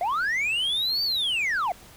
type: linear two-way sweep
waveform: sine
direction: up then down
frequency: 659.3 to 4641 to 659.3 Hz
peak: -20 dBFS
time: 0.01-1.72 s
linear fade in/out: 2 ms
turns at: 1.03 s
effects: tanh soft clip ceiling -22 dBFS + pink hiss -49 dBFS RMS until 1.96 s